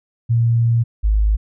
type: tone pair in turn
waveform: sine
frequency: 116.54 / 52.49 Hz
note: A#2 / G#1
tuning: 0 / +19 cents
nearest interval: octave + major second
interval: 1381 cents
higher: first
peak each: -12 dBFS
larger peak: neither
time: 0.29-0.84 / 1.03-1.37 s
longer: first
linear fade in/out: 20 ms
effects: none